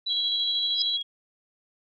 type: tone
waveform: sine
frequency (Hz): 3951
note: B7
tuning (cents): 0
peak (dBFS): -26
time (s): 0.06-0.97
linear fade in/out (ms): 10
type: tone with tremolo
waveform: sine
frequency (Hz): 3306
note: G#7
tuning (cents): -9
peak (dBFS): -25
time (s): 0.09-1.03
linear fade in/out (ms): 20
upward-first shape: square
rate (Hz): 13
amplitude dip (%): 35
type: tone with exponential growth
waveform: sine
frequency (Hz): 4978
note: D#8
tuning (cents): 0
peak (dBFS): -20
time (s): 0.74-0.82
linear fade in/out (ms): 2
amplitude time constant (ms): 16
effects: none